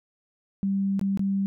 sine tone with dropouts, 196 Hz, G3, in tune, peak -22 dBFS, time 0.63-1.46 s, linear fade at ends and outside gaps 0 ms, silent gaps 0.994-1.013 / 1.174-1.194 s, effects none

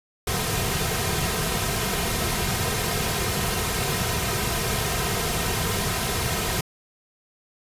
pink noise with comb filter, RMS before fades -25 dBFS, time 0.27-6.61 s, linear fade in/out 5 ms, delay 3.5 ms, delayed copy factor -0.65, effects resampled to 32000 Hz

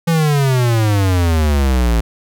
square exponential sweep, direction down, 169.5 to 55 Hz, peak -12 dBFS, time 0.07-2.01 s, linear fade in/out 10 ms, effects none

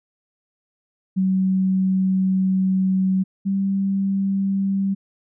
sine tone pair in turn, 188.8 / 195.23 Hz, F#3 / G3, +35 / -7 cents, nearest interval minor second, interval 58 cents, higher second, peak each -16 / -18 dBFS, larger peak first, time 1.16-3.24 / 3.45-4.95 s, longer first, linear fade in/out 20 ms, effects none

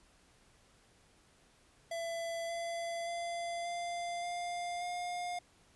square tone with pitch steps, 670 / 677.8 / 685.7 / 693.6 / 701.7 / 709.8 Hz, E5 / E5 / F5 / F5 / F5 / F5, +28 / +48 / -32 / -12 / +8 / +28 cents, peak -37 dBFS, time 1.91-5.39 s, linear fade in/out 5 ms, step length 580 ms, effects pink hiss -66 dBFS RMS until 5.75 s + resampled to 24000 Hz

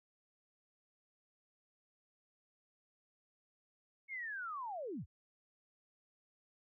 sine linear sweep, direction down, 2211 to 49 Hz, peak -40 dBFS, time 4.08-5.06 s, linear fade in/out 50 ms, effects none

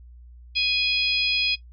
harmonic tone, 830.6 Hz, G#5, in tune, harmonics 3 / 4 / 5 / 6, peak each -24 / -25 / -28 / -26 dBFS, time 0.55-1.56 s, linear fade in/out 20 ms, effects noise-tail reverb RT60 0.1 s tail -18 dB re dry + added 60 Hz sine -43 dBFS peak until 1.72 s

